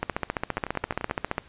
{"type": "two click trains", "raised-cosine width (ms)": 0.5, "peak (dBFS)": [-17, -10], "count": [7, 21], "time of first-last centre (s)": [[0.58, 1.097], [0.03, 1.381]], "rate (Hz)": [11.6, 14.8], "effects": ["pink hiss -53 dBFS RMS until 1.48 s", "resampled to 8000 Hz"]}